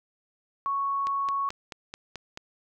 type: tone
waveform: sine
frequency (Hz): 1108.7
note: C#6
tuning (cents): 0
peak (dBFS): -25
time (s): 0.66-1.49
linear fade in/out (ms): 0
type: click train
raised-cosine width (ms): 0.2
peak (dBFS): -20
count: 7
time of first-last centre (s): 1.07-2.374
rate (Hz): 4.6
effects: none